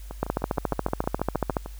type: two click trains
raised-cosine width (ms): 1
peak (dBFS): -21 / -9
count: 11 / 20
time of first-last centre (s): 0.11-1.66 / 0.23-1.568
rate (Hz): 6.45 / 14.2
effects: added 50 Hz sine -37 dBFS peak until 1.79 s + white hiss -53 dBFS RMS until 1.79 s